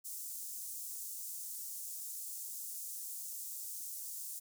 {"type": "high-pass noise", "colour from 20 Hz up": "pink", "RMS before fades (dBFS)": -44, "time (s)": [0.04, 4.4], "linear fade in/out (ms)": 20, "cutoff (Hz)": 7100, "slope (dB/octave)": 24, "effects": []}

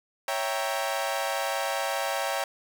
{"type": "chord", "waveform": "sawtooth", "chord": "C# diminished seventh", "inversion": "none", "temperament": "equal", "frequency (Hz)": [554.4, 659.3, 784, 932.3], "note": ["C#5", "E5", "G5", "Bb5"], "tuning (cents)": [0, 0, 0, 0], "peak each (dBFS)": [-28, -29, -28, -31], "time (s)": [0.28, 2.44], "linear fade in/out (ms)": 2, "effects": []}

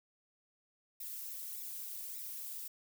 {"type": "noise with flanger", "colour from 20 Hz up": "violet", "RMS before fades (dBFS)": -44, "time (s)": [1, 2.68], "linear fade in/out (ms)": 5, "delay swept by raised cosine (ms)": [0.65, 3.05], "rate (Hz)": 1.7, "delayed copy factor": -1, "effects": []}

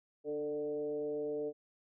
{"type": "tone with frequency modulation", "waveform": "sine", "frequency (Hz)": 445.9, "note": "A4", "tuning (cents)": 23, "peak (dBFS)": -34, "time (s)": [0.24, 1.53], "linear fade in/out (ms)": 50, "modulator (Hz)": 150, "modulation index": 0.74, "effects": []}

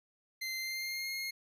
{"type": "tone with pitch glide", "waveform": "25% pulse", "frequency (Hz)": [2077, 2143], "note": ["C7", "C7"], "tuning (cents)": [-13, 41], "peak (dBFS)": -32, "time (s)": [0.41, 1.31], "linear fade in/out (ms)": 10, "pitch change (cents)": 54, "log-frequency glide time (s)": [0.58, 1.12], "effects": []}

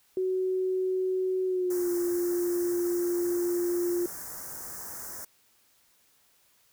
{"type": "tone with pitch glide", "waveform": "sine", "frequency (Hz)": [373.1, 350.1], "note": ["F#4", "F4"], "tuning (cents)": [14, 4], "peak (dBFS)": -25, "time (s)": [0.17, 4.06], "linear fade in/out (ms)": 2, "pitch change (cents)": -110, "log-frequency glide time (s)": [1.46, 1.91]}
{"type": "band-stop noise", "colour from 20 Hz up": "white", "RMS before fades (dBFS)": -40, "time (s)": [1.7, 5.25], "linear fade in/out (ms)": 5, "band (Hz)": [1800, 5500], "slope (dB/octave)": 48}
{"effects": ["white hiss -65 dBFS RMS until 6.72 s"]}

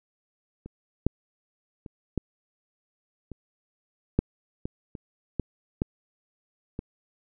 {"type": "clicks", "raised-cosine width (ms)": 3, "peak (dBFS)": [-27, -8, -27, -13, -25, -7, -18, -25, -13, -11, -19], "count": 11, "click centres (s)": [0.66, 1.066, 1.862, 2.177, 3.317, 4.19, 4.655, 4.952, 5.397, 5.819, 6.791], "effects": []}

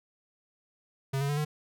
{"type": "tone with pitch steps", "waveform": "square", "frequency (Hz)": [135.7, 140.57, 145.61, 150.83], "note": ["C#3", "C#3", "D3", "D3"], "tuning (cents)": [-36, 25, -14, 47], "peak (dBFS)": -28, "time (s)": [1.13, 1.45], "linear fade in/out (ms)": 10, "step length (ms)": 80, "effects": []}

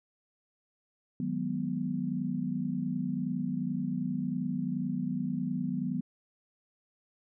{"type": "chord", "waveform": "sine", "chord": "G# minor seventh", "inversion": "second", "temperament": "equal", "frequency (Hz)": [155.56, 185, 207.7, 246.9], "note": ["D#3", "F#3", "G#3", "B3"], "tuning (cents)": [0, 0, 0, 0], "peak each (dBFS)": [-37, -34, -39, -33], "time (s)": [1.2, 6.01], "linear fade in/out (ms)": 2, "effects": []}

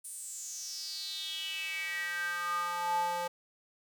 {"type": "tone with high-pass filter sweep", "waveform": "square", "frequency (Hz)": 174.61, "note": "F3", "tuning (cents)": 0, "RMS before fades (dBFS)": -36, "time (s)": [0.04, 3.28], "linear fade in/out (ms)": 10, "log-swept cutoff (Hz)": [9500, 670], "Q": 6.5, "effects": []}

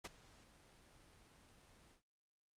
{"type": "noise with ADSR envelope", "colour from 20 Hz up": "pink", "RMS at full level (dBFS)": -44, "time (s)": [0.04, 2.02], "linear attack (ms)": 12, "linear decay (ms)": 27, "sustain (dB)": -21, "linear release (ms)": 110, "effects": ["low-pass 9000 Hz 12 dB/octave", "Opus 48 kbps"]}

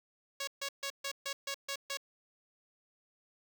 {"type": "tone bursts", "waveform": "5% pulse", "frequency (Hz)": 554.4, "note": "C#5", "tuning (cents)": 0, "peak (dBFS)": -24, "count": 8, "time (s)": [0.4, 1.972], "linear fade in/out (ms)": 5, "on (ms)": 74, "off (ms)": 140, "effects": []}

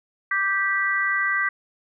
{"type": "chord", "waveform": "sine", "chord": "G major", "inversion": "second", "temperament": "just", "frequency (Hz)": [1176, 1568, 1960], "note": ["D6", "G6", "B6"], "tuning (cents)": [2, 0, -14], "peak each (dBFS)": [-27, -24, -23], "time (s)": [0.31, 1.49], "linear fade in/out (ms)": 5, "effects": []}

